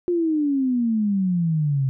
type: exponential sweep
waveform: sine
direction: down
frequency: 358 to 130.81 Hz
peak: -18 dBFS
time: 0.08-1.89 s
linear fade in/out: 0 ms
effects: none